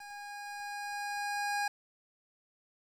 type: tone with level ramp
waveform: 25% pulse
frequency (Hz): 818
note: G#5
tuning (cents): -26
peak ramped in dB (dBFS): -41 to -26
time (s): 0-1.68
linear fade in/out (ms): 5
effects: low-pass 10000 Hz 12 dB/octave + 10-bit